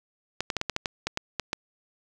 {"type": "clicks", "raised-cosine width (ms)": 0.2, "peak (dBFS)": -10, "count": 11, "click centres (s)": [0.406, 0.502, 0.567, 0.614, 0.697, 0.764, 0.858, 1.07, 1.174, 1.397, 1.531], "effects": []}